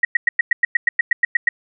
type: tone bursts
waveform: sine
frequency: 1900 Hz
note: A#6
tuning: 33 cents sharp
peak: -10 dBFS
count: 13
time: 0.03-1.49 s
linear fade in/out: 5 ms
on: 20 ms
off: 100 ms
effects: none